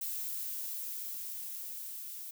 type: noise with level ramp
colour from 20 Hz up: violet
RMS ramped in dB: -37 to -44 dBFS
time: 0.01-2.31 s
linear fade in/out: 5 ms
effects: none